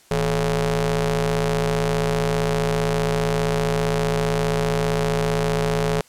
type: ring-modulated tone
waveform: sawtooth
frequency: 133.2 Hz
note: C3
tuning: 31 cents sharp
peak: -12 dBFS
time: 0.11-6.01 s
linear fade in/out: 2 ms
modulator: 294 Hz
effects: white hiss -53 dBFS RMS until 6.08 s + low-pass 11000 Hz 12 dB/octave